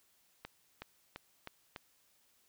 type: accelerating click train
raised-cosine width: 0.3 ms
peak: -27 dBFS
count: 5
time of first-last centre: 0.45-1.762 s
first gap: 370 ms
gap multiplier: 0.92
effects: white hiss -71 dBFS RMS until 2.48 s